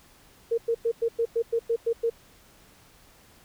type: tone bursts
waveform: sine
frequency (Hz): 462.2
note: A#4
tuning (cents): -15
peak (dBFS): -21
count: 10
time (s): 0.51-2.1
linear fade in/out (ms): 10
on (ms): 69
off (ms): 100
effects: pink hiss -56 dBFS RMS until 3.44 s